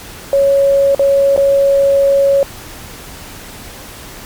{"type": "tone with dropouts", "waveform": "sine", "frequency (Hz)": 554.4, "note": "C#5", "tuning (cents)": 0, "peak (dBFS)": -7, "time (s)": [0.33, 2.43], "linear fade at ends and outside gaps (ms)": 1, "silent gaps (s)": [[0.948, 0.994], [1.363, 1.376]], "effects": ["pink hiss -32 dBFS RMS until 4.25 s", "MP3 96 kbps"]}